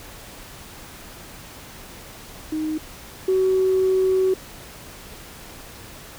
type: tone pair in turn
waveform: sine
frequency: 311.1 / 376.5 Hz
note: D#4 / F#4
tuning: 0 / +30 cents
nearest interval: minor third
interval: 330 cents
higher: second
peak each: -22 / -15 dBFS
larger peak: second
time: 2.52-2.78 / 3.28-4.34 s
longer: second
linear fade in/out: 5 ms
effects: tanh soft clip ceiling -11 dBFS + pink hiss -41 dBFS RMS until 6.18 s